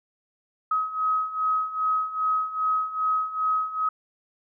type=beating tone pair; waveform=sine; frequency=1269 / 1271.5 Hz; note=D#6 / D#6; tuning=+34 / +37 cents; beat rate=2.5 Hz; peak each=-28 / -24 dBFS; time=0.71-3.89 s; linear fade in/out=5 ms; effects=none